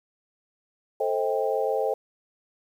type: chord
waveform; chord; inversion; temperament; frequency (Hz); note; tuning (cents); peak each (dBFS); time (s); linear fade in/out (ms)
sine; A half-diminished seventh; none; just; 440 / 528 / 633.6 / 792; A4 / C5 / Eb5 / G5; 0 / +16 / +31 / +18; -27 / -27 / -30 / -30; 1-1.94; 5
effects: 9-bit